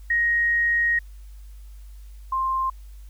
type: tone pair in turn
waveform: sine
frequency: 1877 / 1053.4 Hz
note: A#6 / C6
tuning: +11 / +11 cents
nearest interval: minor seventh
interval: 1000 cents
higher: first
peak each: -18 / -21 dBFS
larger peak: first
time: 0.1-0.99 / 2.32-2.7 s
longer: first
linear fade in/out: 5 ms
effects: added 50 Hz sine -39 dBFS peak until 3.09 s + white hiss -60 dBFS RMS until 3.09 s